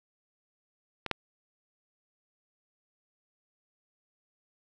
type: clicks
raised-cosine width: 0.3 ms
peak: -18 / -11 dBFS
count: 2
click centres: 1.063 / 1.113 s
effects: none